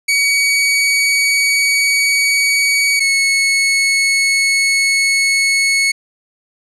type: tone pair in turn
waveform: sawtooth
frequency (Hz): 2258 / 2199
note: C#7 / C#7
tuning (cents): +31 / -14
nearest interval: unison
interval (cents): 45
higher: first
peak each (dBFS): -8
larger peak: neither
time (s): 0.08-3 / 3-5.92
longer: neither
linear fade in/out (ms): 10
effects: resampled to 24000 Hz + 8-bit